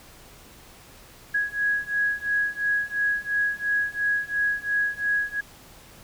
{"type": "beating tone pair", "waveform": "sine", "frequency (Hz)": [1661.2, 1664.1], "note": ["G#6", "G#6"], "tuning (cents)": [0, 3], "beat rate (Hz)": 2.9, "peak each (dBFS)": [-26, -25], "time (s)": [1.34, 5.41], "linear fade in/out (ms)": 10, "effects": ["pink hiss -49 dBFS RMS until 6.03 s"]}